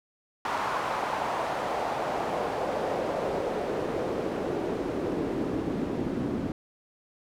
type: noise with band-pass filter sweep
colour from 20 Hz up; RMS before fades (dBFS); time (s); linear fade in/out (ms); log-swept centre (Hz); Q
pink; -30; 0.45-6.52; 2; 1000 to 250; 1.9
effects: none